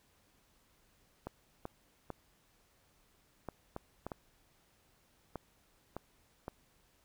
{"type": "clicks", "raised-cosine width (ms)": 1, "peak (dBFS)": -26, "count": 10, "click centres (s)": [1.27, 1.654, 2.103, 3.487, 3.764, 4.066, 4.118, 5.357, 5.966, 6.481], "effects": ["pink hiss -70 dBFS RMS until 7.04 s"]}